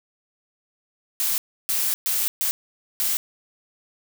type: noise bursts at uneven times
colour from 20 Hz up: blue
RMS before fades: -23 dBFS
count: 5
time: 1.2-1.38 / 1.69-1.94 / 2.06-2.28 / 2.41-2.51 / 3-3.17 s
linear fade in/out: 0 ms
effects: none